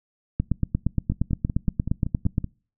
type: two click trains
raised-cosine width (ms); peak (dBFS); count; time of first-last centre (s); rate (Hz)
5; -9 / -15; 18 / 8; 0.4-2.381 / 1.12-2.443; 8.58 / 5.29
effects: noise-tail reverb RT60 0.4 s tail -25 dB re dry